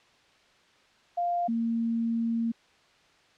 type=tone pair in turn; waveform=sine; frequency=698.5 / 230 Hz; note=F5 / A#3; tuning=0 / -23 cents; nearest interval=octave + perfect fifth; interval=1923 cents; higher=first; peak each=-25 dBFS; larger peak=neither; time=1.17-1.48 / 1.48-2.52 s; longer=second; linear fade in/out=10 ms; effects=white hiss -61 dBFS RMS until 3.37 s + low-pass 4000 Hz 12 dB/octave